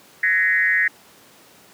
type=tone with frequency modulation; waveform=sine; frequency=1864.7 Hz; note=A#6; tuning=in tune; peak=-15 dBFS; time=0.23-0.88 s; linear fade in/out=5 ms; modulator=182 Hz; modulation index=1.1; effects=pink hiss -49 dBFS RMS until 1.73 s + high-pass 200 Hz 12 dB/octave